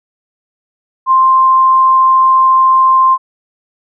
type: tone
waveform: sine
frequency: 1049 Hz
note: C6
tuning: 4 cents sharp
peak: -5 dBFS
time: 1.06-3.18 s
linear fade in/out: 50 ms
effects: none